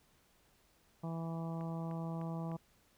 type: harmonic tone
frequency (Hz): 164.81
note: E3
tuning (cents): 0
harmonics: 1 / 2 / 3 / 4 / 5 / 6 / 7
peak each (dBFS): -38 / -48 / -51 / -49 / -51 / -53 / -55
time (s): 1.03-2.57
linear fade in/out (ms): 10
type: click train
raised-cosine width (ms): 0.5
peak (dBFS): -39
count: 4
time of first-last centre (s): 1.61-2.516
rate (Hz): 3.31
effects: pink hiss -70 dBFS RMS until 2.97 s